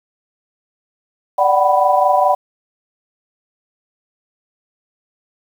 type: chord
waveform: sine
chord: G major seventh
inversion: second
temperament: equal with one note detuned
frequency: 587.3 / 740 / 764.8 / 987.8 Hz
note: D5 / F#5 / G5 / B5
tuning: 0 / 0 / -43 / 0 cents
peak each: -16 dBFS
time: 1.38-2.35 s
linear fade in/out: 10 ms
effects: 7-bit